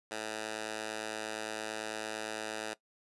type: tone with high-pass filter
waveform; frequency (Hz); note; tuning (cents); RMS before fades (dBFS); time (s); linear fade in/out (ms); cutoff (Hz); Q
10% pulse; 108.8; A2; -19; -39; 0.11-2.74; 5; 500; 0.57
effects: noise-tail reverb RT60 0.1 s tail -18 dB re dry + resampled to 24000 Hz